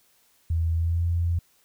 sine tone with pitch glide, 82.41 to 85.37 Hz, E2 to F2, 0 to -39 cents, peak -21 dBFS, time 0.5-1.39 s, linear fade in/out 5 ms, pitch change +61 cents, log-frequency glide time 0.75-1.04 s, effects white hiss -63 dBFS RMS until 1.64 s

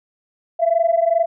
sine tone pair together, 659.3 / 681.8 Hz, E5 / F5, 0 / -42 cents, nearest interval minor second, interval 58 cents, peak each -16 dBFS, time 0.59-1.26 s, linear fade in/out 20 ms, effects tanh soft clip ceiling -7 dBFS

